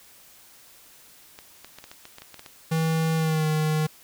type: clicks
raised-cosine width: 0.2 ms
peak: -24 dBFS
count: 11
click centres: 1.389 / 1.646 / 1.786 / 1.841 / 1.915 / 2.054 / 2.184 / 2.22 / 2.343 / 2.394 / 2.462 s
type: tone with pitch glide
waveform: square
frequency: 161.3 to 155 Hz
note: E3 to D#3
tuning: -37 to -6 cents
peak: -22 dBFS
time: 2.71-3.87 s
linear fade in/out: 10 ms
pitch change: -69 cents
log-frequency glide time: 3.16-3.47 s
effects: white hiss -52 dBFS RMS until 4.03 s